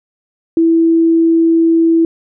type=tone; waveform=sine; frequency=329.6 Hz; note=E4; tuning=in tune; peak=-7 dBFS; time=0.57-2.05 s; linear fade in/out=2 ms; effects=none